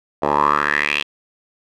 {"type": "tone with band-pass filter sweep", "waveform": "10% pulse", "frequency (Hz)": 73.42, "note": "D2", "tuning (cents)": 0, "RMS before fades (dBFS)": -18, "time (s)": [0.22, 1.03], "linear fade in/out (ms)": 10, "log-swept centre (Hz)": [700, 3000], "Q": 5.1, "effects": []}